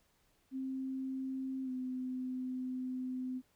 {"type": "tone with pitch glide", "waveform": "sine", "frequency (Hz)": [263.9, 255.6], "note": ["C4", "C4"], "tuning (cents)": [15, -40], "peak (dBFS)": -36, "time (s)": [0.51, 3.42], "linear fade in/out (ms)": 50, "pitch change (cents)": -55, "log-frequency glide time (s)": [1.64, 1.7], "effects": ["pink hiss -73 dBFS RMS until 3.55 s"]}